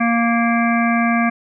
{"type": "harmonic tone", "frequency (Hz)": 233.1, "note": "A#3", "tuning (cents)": 0, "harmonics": [1, 3, 5, 7, 9, 10], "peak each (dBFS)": [-16, -21, -23, -24, -26, -26], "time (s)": [0, 1.3], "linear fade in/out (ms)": 10, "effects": []}